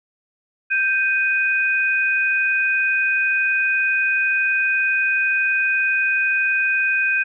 sine tone pair together, 1568 / 2489 Hz, G6 / D#7, 0 / 0 cents, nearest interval minor sixth, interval 800 cents, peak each -19 dBFS, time 0.7-7.24 s, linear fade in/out 20 ms, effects none

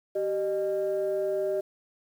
sine tone pair together, 387 / 610.6 Hz, G4 / D#5, -22 / -33 cents, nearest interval minor sixth, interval 789 cents, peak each -27 dBFS, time 0.15-1.61 s, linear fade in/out 10 ms, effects tanh soft clip ceiling -20 dBFS + 9-bit

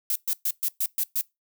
violet noise bursts, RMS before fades -25 dBFS, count 7, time 0.1-1.212 s, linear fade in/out 2 ms, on 56 ms, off 120 ms, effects noise-tail reverb RT60 0.2 s tail -23 dB re dry

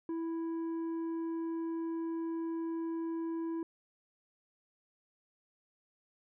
sine tone with tanh clipping, 329.6 Hz, E4, in tune, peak -35 dBFS, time 0.09-3.63 s, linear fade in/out 2 ms, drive 6 dB, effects none

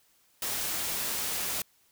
white noise, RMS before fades -32 dBFS, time 0.42-1.62 s, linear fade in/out 2 ms, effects white hiss -66 dBFS RMS until 1.91 s

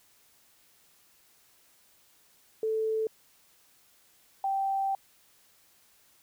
sine tone pair in turn, 440 / 780.4 Hz, A4 / G5, 0 / -8 cents, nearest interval minor seventh, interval 992 cents, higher second, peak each -26 / -26 dBFS, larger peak neither, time 2.63-3.07 / 4.44-4.95 s, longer second, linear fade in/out 2 ms, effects white hiss -63 dBFS RMS until 6.22 s

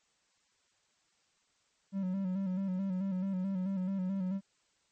triangle tone with vibrato, 189.4 Hz, F#3, 41 cents sharp, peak -29 dBFS, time 1.92-4.41 s, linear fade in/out 50 ms, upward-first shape square, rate 4.6 Hz, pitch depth 51 cents each way, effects white hiss -73 dBFS RMS until 4.91 s + MP3 32 kbps

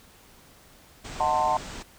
pink low-pass noise, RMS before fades -39 dBFS, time 1.04-1.83 s, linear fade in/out 10 ms, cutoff 8600 Hz, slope 96 dB/octave
sine chord, D# diminished seventh, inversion none, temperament equal with one note detuned, 622.3 / 740 / 893.8 / 1046.5 Hz, D#5 / F#5 / A5 / C6, 0 / 0 / +27 / 0 cents, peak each -30 / -26 / -24 / -28 dBFS, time 1.2-1.57 s, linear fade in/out 2 ms
effects pink hiss -54 dBFS RMS until 1.98 s

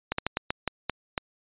slowing click train, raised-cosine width 0.3 ms, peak -10 dBFS, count 8, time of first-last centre 0.12-1.178 s, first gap 64 ms, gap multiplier 1.28, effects resampled to 8000 Hz

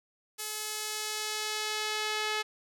sawtooth tone with band-pass filter sweep, 428.2 Hz, A4, 47 cents flat, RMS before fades -34 dBFS, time 0.38-2.43 s, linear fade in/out 20 ms, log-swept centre 10000 to 2900 Hz, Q 0.75, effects none

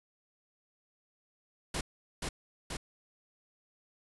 pink noise with echo, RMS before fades -34 dBFS, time 1.74-1.81 s, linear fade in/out 5 ms, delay 480 ms, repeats 2, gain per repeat -2 dB, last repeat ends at 2.77 s, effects resampled to 24000 Hz

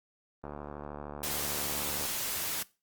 click train, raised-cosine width 1 ms, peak -26 dBFS, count 119, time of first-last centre 0.44-2.052 s, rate 73.2 Hz
white noise, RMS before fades -34 dBFS, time 1.23-2.63 s, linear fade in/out 5 ms
effects noise-tail reverb RT60 0.3 s tail -21 dB re dry + Opus 32 kbps

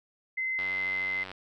sine tone, 2059 Hz, C7, 28 cents flat, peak -28 dBFS, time 0.37-1.24 s, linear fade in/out 10 ms
click train, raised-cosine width 0.3 ms, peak -24 dBFS, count 69, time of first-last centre 0.59-1.316 s, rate 93.7 Hz
effects none

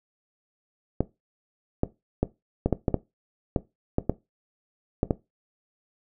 clicks, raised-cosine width 2 ms, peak -8 dBFS, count 12, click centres 1.006 / 1.834 / 2.23 / 2.66 / 2.727 / 2.882 / 2.943 / 3.562 / 3.984 / 4.096 / 5.031 / 5.108 s, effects noise-tail reverb RT60 0.2 s tail -17 dB re dry

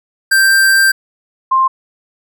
square / sine tone pair in turn, 1574 / 1054.2 Hz, G6 / C6, +7 / +13 cents, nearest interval perfect fifth, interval 694 cents, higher first, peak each -8 dBFS, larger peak neither, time 0.31-0.92 / 1.51-1.68 s, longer first, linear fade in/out 10 ms, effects none

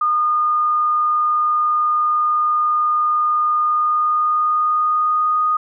sine tone with pitch glide, 1221 to 1237.3 Hz, D#6 to D#6, -33 to -10 cents, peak -14 dBFS, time 0.01-5.57 s, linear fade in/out 5 ms, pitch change +23 cents, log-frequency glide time 3.58-5.42 s, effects none

